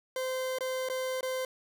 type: tone with dropouts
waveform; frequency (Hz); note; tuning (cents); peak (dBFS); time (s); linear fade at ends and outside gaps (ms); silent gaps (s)
40% pulse; 517; C5; -21; -30; 0.16-1.45; 2; 0.586-0.607 / 0.888-0.898 / 1.209-1.229
effects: 11-bit